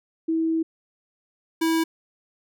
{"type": "tone pair in turn", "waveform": ["sine", "square"], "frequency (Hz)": [324.4, 325.7], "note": ["E4", "E4"], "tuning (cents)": [-28, -21], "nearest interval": "unison", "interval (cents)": 7, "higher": "second", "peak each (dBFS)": -20, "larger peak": "neither", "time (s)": [[0.28, 0.63], [1.61, 1.84]], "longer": "first", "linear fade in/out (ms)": 10, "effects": []}